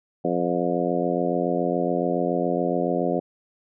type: harmonic tone with a mistuned harmonic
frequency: 87.1 Hz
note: F2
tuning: 4 cents flat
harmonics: 2 / 3 / 4 / 5 / 6 / 7 / 8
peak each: -29 / -28 / -28 / -29 / -28 / -29 / -30 dBFS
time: 0.24-3.2 s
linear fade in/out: 10 ms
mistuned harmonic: 8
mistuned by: +40 cents
effects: none